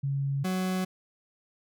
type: tone pair in turn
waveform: sine / 40% pulse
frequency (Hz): 138.59 / 185.74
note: C#3 / F#3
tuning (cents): 0 / +7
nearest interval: perfect fourth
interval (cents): 507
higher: second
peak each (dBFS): -26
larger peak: neither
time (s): 0.03-0.44 / 0.44-0.85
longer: neither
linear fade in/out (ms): 10
effects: none